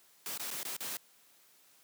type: noise with dropouts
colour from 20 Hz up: white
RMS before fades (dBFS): -39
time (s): 0.26-0.97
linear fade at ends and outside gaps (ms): 1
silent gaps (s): 0.376-0.396 / 0.505-0.512 / 0.631-0.651 / 0.766-0.805
effects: white hiss -64 dBFS RMS until 1.83 s + high-pass 150 Hz 12 dB/octave